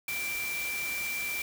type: tone in noise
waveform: sine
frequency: 2349 Hz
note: D7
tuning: in tune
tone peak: -32 dBFS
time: 0.08-1.42 s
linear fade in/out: 2 ms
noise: white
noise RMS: -38 dBFS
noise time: 0.08-1.42 s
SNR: +3 dB
effects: none